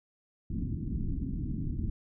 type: low-pass noise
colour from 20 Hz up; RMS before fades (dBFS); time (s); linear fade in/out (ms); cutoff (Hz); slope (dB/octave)
pink; -33; 0.5-1.9; 5; 300; 48
effects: none